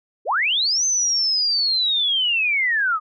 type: linear two-way sweep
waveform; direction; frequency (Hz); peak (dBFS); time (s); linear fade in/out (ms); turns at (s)
sine; up then down; 349.2 to 6240 to 1205; -17; 0.25-3; 50; 0.85
effects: none